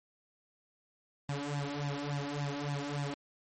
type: tone with flanger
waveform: sawtooth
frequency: 143.4 Hz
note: D3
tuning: 41 cents flat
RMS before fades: -36 dBFS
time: 1.29-3.14 s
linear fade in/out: 2 ms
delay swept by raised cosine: 1.1 to 3.4 ms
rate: 3.5 Hz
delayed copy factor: +0.95
effects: MP3 32 kbps